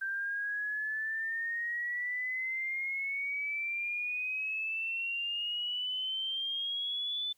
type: exponential sweep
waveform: sine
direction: up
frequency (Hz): 1568 to 3520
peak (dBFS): -32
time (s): 0.01-7.33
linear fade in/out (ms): 10
effects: white hiss -72 dBFS RMS until 7.37 s